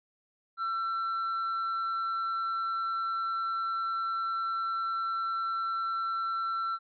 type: tone with amplitude modulation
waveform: triangle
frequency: 1345 Hz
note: E6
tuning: 34 cents sharp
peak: -26 dBFS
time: 0.57-6.79 s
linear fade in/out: 50 ms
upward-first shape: sine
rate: 192 Hz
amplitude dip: 30%
effects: resampled to 11025 Hz